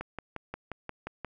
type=click train; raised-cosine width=0.5 ms; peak=-21 dBFS; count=8; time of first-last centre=0.01-1.247 s; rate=5.66 Hz; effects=none